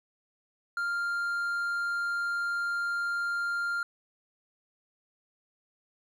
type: tone with hard clipping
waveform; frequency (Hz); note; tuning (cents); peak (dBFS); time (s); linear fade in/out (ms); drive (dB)
triangle; 1396.9; F6; 0; -29; 0.77-3.83; 2; 6
effects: none